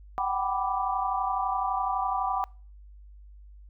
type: chord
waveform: sine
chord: G major seventh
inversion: third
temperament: equal with one note detuned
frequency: 752.1 / 784 / 987.8 / 1174.7 Hz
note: F#5 / G5 / B5 / D6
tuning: +28 / 0 / 0 / 0 cents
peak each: -31 dBFS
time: 0.18-2.44 s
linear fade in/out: 0 ms
effects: noise-tail reverb RT60 0.4 s tail -26 dB re dry + added 50 Hz sine -46 dBFS peak until 3.69 s